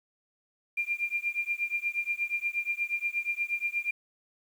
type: tone with tremolo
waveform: sine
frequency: 2392 Hz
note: D7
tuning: 31 cents sharp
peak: -24 dBFS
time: 0.77-3.91 s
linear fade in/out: 5 ms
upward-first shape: triangle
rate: 8.4 Hz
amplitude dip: 100%
effects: 9-bit